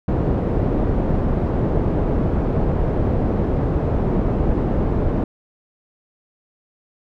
pink low-pass noise, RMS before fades -19 dBFS, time 0.08-5.24 s, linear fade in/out 2 ms, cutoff 540 Hz, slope 12 dB/octave, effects none

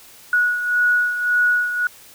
sine beating tone pair, 1461 / 1462.8 Hz, F#6 / F#6, -22 / -20 cents, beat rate 1.8 Hz, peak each -16 / -23 dBFS, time 0.33-1.87 s, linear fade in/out 2 ms, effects white hiss -45 dBFS RMS until 2.14 s

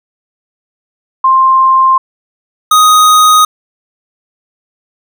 sine / square tone pair in turn, 1053 / 1248.9 Hz, C6 / D#6, +11 / +6 cents, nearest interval minor third, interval 295 cents, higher second, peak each -4 dBFS, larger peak neither, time 1.24-1.98 / 2.71-3.45 s, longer neither, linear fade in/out 5 ms, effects none

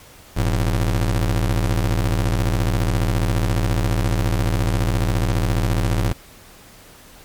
35% pulse ring-modulated tone, 74.9 Hz, D2, 35 cents sharp, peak -12 dBFS, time 0.36-6.13 s, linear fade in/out 10 ms, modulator 30.2 Hz, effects pink hiss -45 dBFS RMS until 7.24 s + MP3 96 kbps

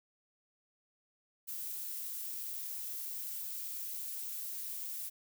violet noise, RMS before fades -41 dBFS, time 1.47-5.1 s, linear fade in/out 20 ms, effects none

